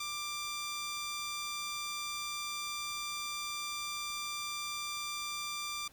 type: tone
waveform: 10% pulse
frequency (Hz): 1184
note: D6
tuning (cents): +14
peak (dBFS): -28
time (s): 0-5.88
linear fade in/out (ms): 5
effects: pink hiss -61 dBFS RMS until 5.92 s + MP3 96 kbps